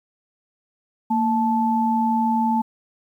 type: tone pair together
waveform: sine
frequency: 229.8 / 874 Hz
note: A#3 / A5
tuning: -25 / -12 cents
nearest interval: octave + major seventh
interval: 2313 cents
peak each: -20 dBFS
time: 1.1-2.62 s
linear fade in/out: 10 ms
effects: 9-bit